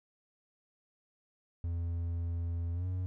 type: tone with pitch glide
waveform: triangle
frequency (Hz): 85 to 91.63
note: F2 to F#2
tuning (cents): -46 to -16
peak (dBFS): -30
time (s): 1.64-3.06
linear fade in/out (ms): 0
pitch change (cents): +130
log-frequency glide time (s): 2.73-2.86
effects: none